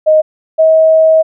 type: tone pair in turn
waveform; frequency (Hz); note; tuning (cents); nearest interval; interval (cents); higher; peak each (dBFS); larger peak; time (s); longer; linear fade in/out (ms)
sine; 622.3 / 638.3; D#5 / D#5; 0 / +44; unison; 44; second; -4; neither; 0.06-0.22 / 0.58-1.23; second; 20
effects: none